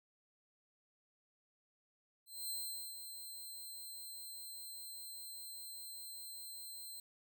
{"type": "tone with ADSR envelope", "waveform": "5% pulse", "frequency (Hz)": 4115, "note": "C8", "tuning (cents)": -30, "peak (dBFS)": -32, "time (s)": [2.26, 7], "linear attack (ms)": 240, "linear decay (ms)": 440, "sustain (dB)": -8, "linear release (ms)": 3, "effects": []}